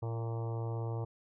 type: harmonic tone with a mistuned harmonic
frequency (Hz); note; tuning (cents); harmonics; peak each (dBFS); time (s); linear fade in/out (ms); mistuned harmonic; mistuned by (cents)
114.8; A#2; -26; 1 / 3 / 4 / 5 / 6 / 7 / 8 / 9 / 10; -34 / -46 / -44 / -50 / -51 / -51 / -51 / -57 / -56; 0.02-1.05; 10; 3; -17
effects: none